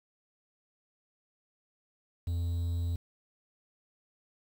triangle tone, 85.8 Hz, F2, 30 cents flat, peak -27 dBFS, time 2.27-2.96 s, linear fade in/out 5 ms, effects 9-bit

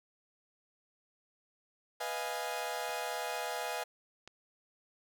sawtooth chord, F half-diminished seventh, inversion second, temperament equal, 493.9 / 622.3 / 698.5 / 830.6 Hz, Cb5 / Eb5 / F5 / Ab5, 0 / 0 / 0 / 0 cents, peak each -38 / -38 / -37 / -36 dBFS, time 2-3.84 s, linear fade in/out 10 ms
clicks, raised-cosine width 0.2 ms, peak -31 dBFS, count 2, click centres 2.893 / 4.276 s
effects none

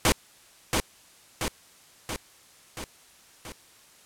pink noise with echo, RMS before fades -20 dBFS, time 0.05-0.12 s, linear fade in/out 0 ms, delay 680 ms, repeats 5, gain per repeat -4 dB, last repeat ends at 3.52 s, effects white hiss -55 dBFS RMS until 4.05 s + low-pass 11000 Hz 12 dB/octave

